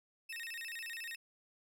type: tone with vibrato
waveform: 35% pulse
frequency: 2209 Hz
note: C#7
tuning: 7 cents flat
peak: -40 dBFS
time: 0.29-1.16 s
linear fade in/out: 10 ms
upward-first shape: square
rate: 14 Hz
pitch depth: 300 cents each way
effects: none